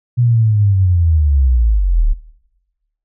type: linear sweep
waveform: sine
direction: down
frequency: 123.47 to 34.03 Hz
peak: -9 dBFS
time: 0.17-2.14 s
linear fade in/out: 20 ms
effects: noise-tail reverb RT60 1.0 s tail -18 dB re dry